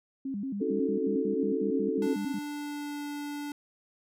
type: tone with vibrato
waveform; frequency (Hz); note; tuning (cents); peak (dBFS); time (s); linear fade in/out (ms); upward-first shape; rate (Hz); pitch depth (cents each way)
sine; 233.1; A#3; 0; -31; 0.25-2.39; 5; square; 5.5; 250
type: chord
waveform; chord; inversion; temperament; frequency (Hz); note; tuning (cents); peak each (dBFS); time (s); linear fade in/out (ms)
sine; D# half-diminished seventh; third; equal; 277.2 / 311.1 / 370 / 440; C#4 / D#4 / F#4 / A4; 0 / 0 / 0 / 0; -33 / -35 / -34 / -30; 0.6-2.15; 20
type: tone with pitch glide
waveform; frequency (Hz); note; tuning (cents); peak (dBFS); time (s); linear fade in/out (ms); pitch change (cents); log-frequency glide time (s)
square; 293.7 to 291; D4 to D4; 0 to -16; -35; 2.02-3.52; 2; -16; 2.37-3.05
effects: none